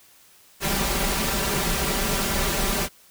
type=noise with comb filter; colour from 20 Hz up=pink; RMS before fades=-24 dBFS; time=0.6-2.89 s; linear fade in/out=50 ms; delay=5.1 ms; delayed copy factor=+0.75; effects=white hiss -54 dBFS RMS until 3.1 s